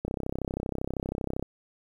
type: click train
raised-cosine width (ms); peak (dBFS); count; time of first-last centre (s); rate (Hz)
2; -17; 46; 0.05-1.426; 32.7
effects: 9-bit